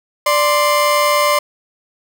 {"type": "tone pair together", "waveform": "30% pulse", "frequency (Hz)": [588.2, 1046.5], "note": ["D5", "C6"], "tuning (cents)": [3, 0], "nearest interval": "minor seventh", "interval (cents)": 997, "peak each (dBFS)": -12, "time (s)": [0.26, 1.39], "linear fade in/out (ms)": 5, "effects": []}